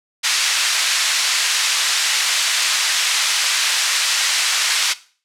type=band-pass noise; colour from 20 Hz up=white; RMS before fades=-18 dBFS; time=0.23-4.94 s; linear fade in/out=20 ms; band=1500 to 6000 Hz; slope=12 dB/octave; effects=noise-tail reverb RT60 0.4 s tail -17 dB re dry + low-pass 11000 Hz 12 dB/octave